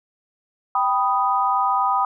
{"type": "chord", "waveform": "sine", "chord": "G augmented", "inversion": "none", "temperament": "equal", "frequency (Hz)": [784, 987.8, 1244.5], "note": ["G5", "B5", "D#6"], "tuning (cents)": [0, 0, 0], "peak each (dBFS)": [-22, -21, -21], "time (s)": [0.75, 2.05], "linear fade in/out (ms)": 2, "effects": []}